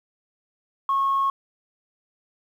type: tone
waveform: sine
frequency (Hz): 1093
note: C#6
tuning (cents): -25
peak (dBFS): -18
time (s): 0.89-1.3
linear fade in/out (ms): 2
effects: tanh soft clip ceiling -15 dBFS + 9-bit